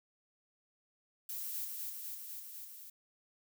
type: noise with echo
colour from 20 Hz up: violet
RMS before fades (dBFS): -41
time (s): 1.29-1.65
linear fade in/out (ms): 5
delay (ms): 250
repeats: 5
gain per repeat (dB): -2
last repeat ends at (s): 2.9
effects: none